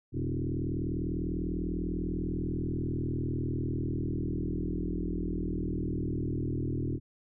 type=tone with frequency modulation; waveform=sine; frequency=100.1 Hz; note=G2; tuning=37 cents sharp; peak=-29 dBFS; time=0.12-7 s; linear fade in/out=50 ms; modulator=40.1 Hz; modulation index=6.4; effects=none